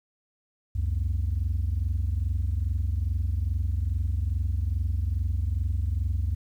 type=tone pair together; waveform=sine; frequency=66.9 / 89.3 Hz; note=C2 / F2; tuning=+39 / +39 cents; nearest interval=perfect fourth; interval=500 cents; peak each=-25 dBFS; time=0.75-6.35 s; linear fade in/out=10 ms; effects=tanh soft clip ceiling -20 dBFS + 10-bit